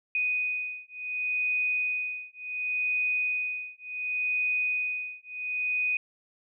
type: beating tone pair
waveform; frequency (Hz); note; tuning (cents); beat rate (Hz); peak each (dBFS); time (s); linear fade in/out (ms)
sine; 2489 / 2489.69; D#7 / D#7; 0 / 0; 0.69; -30; 0.15-5.97; 2
effects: none